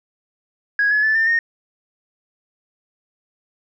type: tone with pitch steps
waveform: sine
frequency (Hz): 1656 / 1701.6 / 1748.4 / 1796.5 / 1846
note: G#6 / G#6 / A6 / A6 / A#6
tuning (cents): -5 / +42 / -11 / +36 / -17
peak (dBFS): -13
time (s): 0.79-1.39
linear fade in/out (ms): 2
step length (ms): 120
effects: tanh soft clip ceiling -10 dBFS